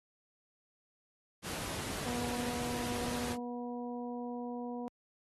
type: noise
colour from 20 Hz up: pink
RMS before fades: -40 dBFS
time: 1.42-3.37 s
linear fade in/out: 50 ms
type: harmonic tone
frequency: 242.6 Hz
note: B3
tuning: 31 cents flat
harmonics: 1 / 2 / 3 / 4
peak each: -39 / -43 / -46 / -49 dBFS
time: 2.06-4.88 s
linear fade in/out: 0 ms
effects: high-pass 60 Hz 12 dB/octave + AAC 32 kbps